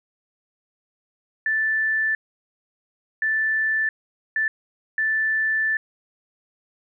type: tone bursts at uneven times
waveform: sine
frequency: 1760 Hz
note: A6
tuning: in tune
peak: -19 dBFS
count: 4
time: 1.46-2.15 / 3.22-3.89 / 4.36-4.48 / 4.98-5.77 s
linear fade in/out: 2 ms
effects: none